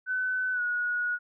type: tone with pitch glide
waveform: sine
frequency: 1510 to 1455.2 Hz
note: F#6 to F#6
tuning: +35 to -29 cents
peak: -26 dBFS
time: 0.06-1.19 s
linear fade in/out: 50 ms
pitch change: -64 cents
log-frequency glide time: 0.53-0.61 s
effects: none